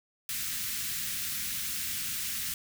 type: band-stop noise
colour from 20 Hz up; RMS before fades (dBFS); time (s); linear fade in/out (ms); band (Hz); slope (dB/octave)
white; -34; 0.29-2.54; 2; 240 to 1500; 24
effects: none